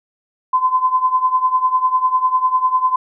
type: tone with tremolo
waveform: sine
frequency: 1024 Hz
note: C6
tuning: 38 cents flat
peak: -9 dBFS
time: 0.53-2.96 s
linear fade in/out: 5 ms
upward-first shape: triangle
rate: 10 Hz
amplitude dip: 85%
effects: none